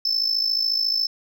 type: tone with amplitude modulation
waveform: sine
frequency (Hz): 5274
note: E8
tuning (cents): 0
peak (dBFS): -14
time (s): 0.05-1.07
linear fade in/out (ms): 5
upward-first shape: sine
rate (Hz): 54.1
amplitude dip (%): 80
effects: tanh soft clip ceiling -16 dBFS